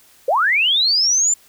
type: linear sweep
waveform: sine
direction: up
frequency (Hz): 470.3 to 7280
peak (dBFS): -13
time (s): 0.28-1.34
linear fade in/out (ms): 5
effects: white hiss -51 dBFS RMS until 1.48 s